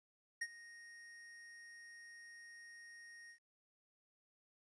square tone with ADSR envelope, 1864.7 Hz, A#6, in tune, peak -37 dBFS, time 0.41-3.39 s, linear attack 9 ms, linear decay 49 ms, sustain -18 dB, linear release 90 ms, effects resampled to 22050 Hz + 13-bit

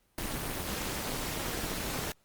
pink noise with amplitude modulation, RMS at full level -31 dBFS, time 0.18-2.12 s, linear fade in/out 2 ms, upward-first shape sine, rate 274 Hz, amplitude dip 95%, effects pink hiss -70 dBFS RMS until 2.24 s + Opus 32 kbps

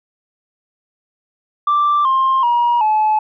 sine tone with pitch steps, 1174.7 / 1058.7 / 954.2 / 859.9 Hz, D6 / C6 / A#5 / A5, 0 / +20 / +40 / -40 cents, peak -10 dBFS, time 1.67-3.19 s, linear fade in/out 5 ms, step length 380 ms, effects tanh soft clip ceiling -9 dBFS

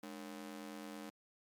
sawtooth ring-modulated tone, 254.9 Hz, C4, 45 cents flat, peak -39 dBFS, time 0.03-1.1 s, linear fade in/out 5 ms, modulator 44.6 Hz, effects MP3 96 kbps

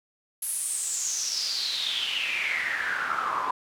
pink noise with band-pass filter sweep, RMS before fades -29 dBFS, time 0.42-3.51 s, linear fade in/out 5 ms, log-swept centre 11000 to 1000 Hz, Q 7.2, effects none

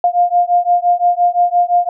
sine beating tone pair, 702 / 707.8 Hz, F5 / F5, +9 / +23 cents, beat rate 5.8 Hz, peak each -13 dBFS, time 0.04-1.89 s, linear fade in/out 2 ms, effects none

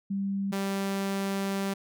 sine / sawtooth tone pair in turn, 196.8 / 196.06 Hz, G3 / G3, +7 / +1 cents, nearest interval unison, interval 6 cents, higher first, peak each -27 / -24 dBFS, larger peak second, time 0.1-0.52 / 0.52-1.74 s, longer second, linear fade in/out 10 ms, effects none

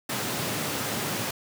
pink high-pass noise, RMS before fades -30 dBFS, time 0.09-1.31 s, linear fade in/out 5 ms, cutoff 100 Hz, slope 48 dB/octave, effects none

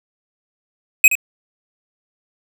square tone with echo, 2529 Hz, D#7, 28 cents sharp, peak -5 dBFS, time 1.04-1.08 s, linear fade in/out 2 ms, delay 73 ms, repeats 1, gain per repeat -11 dB, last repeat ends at 1.153 s, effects none

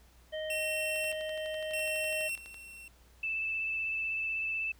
harmonic tone, 622.3 Hz, D#5, in tune, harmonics 1 / 3 / 5, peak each -35 / -44 / -44 dBFS, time 0.32-2.29 s, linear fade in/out 20 ms
45% pulse tone with tremolo, 2711 Hz, E7, 48 cents sharp, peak -33 dBFS, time 0.5-2.88 s, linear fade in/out 2 ms, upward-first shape square, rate 0.81 Hz, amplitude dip 80%
click train, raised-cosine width 0.2 ms, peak -32 dBFS, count 20, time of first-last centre 0.96-2.543 s, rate 12 Hz
sine tone with vibrato, 2637 Hz, E7, in tune, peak -31 dBFS, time 3.23-4.72 s, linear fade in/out 5 ms, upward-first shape sine, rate 16 Hz, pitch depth 12 cents each way
effects added 60 Hz sine -59 dBFS peak until 4.79 s + pink hiss -64 dBFS RMS until 4.79 s

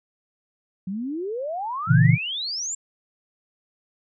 sine exponential sweep, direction up, 180.2 to 7540 Hz, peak -26 dBFS, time 0.87-2.75 s, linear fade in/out 5 ms
sine chord, A# diminished, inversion none, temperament equal, 116.54 / 138.59 / 164.81 Hz, A#2 / C#3 / E3, 0 / 0 / 0 cents, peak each -17 dBFS, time 1.87-2.18 s, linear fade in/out 50 ms
effects none

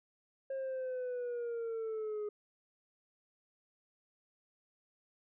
sine linear sweep, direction down, 539 to 415.3 Hz, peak -33 dBFS, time 0.5-2.29 s, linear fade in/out 5 ms, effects tanh soft clip ceiling -35 dBFS

